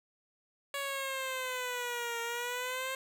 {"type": "exponential two-way sweep", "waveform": "10% pulse", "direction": "down then up", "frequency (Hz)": [562, 464.1, 531], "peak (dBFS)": -26, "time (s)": [0.74, 2.95], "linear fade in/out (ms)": 2, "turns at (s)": 2.21, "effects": []}